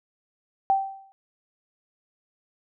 sine tone with exponential decay, 778 Hz, G5, 13 cents flat, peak -15 dBFS, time 0.7-1.12 s, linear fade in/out 0 ms, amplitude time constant 90 ms, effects none

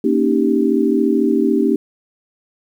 sine chord, Eb dominant seventh, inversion second, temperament equal, 233.1 / 277.2 / 311.1 / 392 Hz, Bb3 / Db4 / Eb4 / G4, 0 / 0 / 0 / 0 cents, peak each -18 dBFS, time 0.04-1.76 s, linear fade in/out 5 ms, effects 8-bit

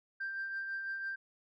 sine tone with tremolo, 1577 Hz, G6, 10 cents sharp, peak -33 dBFS, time 0.2-1.16 s, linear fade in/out 10 ms, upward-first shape triangle, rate 6 Hz, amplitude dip 45%, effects tanh soft clip ceiling -32 dBFS

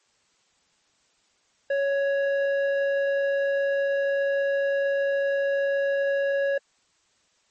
square tone with low-pass filter, 556 Hz, C#5, 5 cents sharp, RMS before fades -24 dBFS, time 1.7-6.58 s, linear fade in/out 5 ms, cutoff 1600 Hz, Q 1.2, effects white hiss -66 dBFS RMS until 7.5 s + MP3 32 kbps

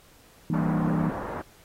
sine chord, E half-diminished seventh, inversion none, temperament equal with one note detuned, 164.81 / 196 / 233.1 / 299.7 Hz, E3 / G3 / Bb3 / D4, 0 / 0 / 0 / +35 cents, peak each -25 / -30 / -30 / -31 dBFS, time 0.5-1.1 s, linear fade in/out 2 ms
white low-pass noise, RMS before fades -34 dBFS, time 0.53-1.42 s, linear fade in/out 10 ms, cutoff 1200 Hz, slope 24 dB/octave
effects pink hiss -56 dBFS RMS until 1.64 s + AAC 48 kbps

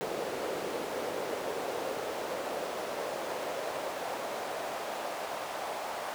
brown noise with high-pass filter sweep, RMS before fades -36 dBFS, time 0.01-6.14 s, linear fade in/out 0 ms, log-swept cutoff 450 to 700 Hz, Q 2.1, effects none

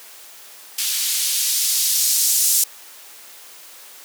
violet noise with band-pass filter sweep, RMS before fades -19 dBFS, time 0.78-2.64 s, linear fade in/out 5 ms, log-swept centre 3100 to 6600 Hz, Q 1, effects white hiss -42 dBFS RMS until 4.04 s + high-pass 400 Hz 12 dB/octave

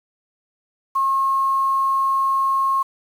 sine tone, 1080 Hz, C#6, 45 cents flat, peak -16 dBFS, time 0.95-2.83 s, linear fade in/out 10 ms, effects 7-bit

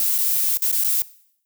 violet noise with dropouts, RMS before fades -20 dBFS, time 0-1.02 s, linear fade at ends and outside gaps 1 ms, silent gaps 0.181-0.185 / 0.572-0.621 / 0.716-0.726 / 0.838-0.845 s, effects noise-tail reverb RT60 0.7 s tail -20 dB re dry

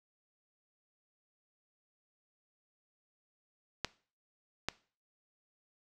clicks, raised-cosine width 0.2 ms, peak -14 dBFS, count 2, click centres 3.847 / 4.686 s, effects noise-tail reverb RT60 0.4 s tail -20 dB re dry

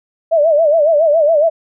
sine tone with vibrato, 622.3 Hz, D#5, in tune, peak -8 dBFS, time 0.31-1.5 s, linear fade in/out 20 ms, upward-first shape sine, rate 7.2 Hz, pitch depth 130 cents each way, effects none

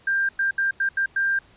sine tone bursts at uneven times, 1589 Hz, G6, 23 cents sharp, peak -19 dBFS, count 6, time 0.07-0.29 / 0.39-0.51 / 0.58-0.71 / 0.8-0.89 / 0.97-1.06 / 1.16-1.39 s, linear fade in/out 5 ms, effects pink hiss -55 dBFS RMS until 1.56 s + resampled to 8000 Hz

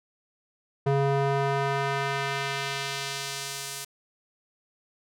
square tone with band-pass filter sweep, 138.59 Hz, C#3, in tune, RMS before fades -28 dBFS, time 0.86-3.85 s, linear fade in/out 10 ms, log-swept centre 460 to 9600 Hz, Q 0.73, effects none

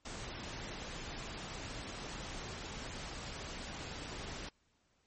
pink noise, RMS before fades -44 dBFS, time 0.05-4.49 s, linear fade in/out 5 ms, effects pink hiss -75 dBFS RMS until 5.06 s + MP3 32 kbps

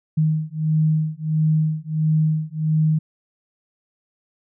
sine beating tone pair, 155.4 / 156.9 Hz, D#3 / D#3, -2 / +15 cents, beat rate 1.5 Hz, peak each -20 dBFS, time 0.17-2.99 s, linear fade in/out 10 ms, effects none

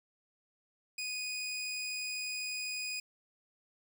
20% pulse tone, 2484 Hz, D#7, 3 cents flat, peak -31 dBFS, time 0.98-3 s, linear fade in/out 5 ms, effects none

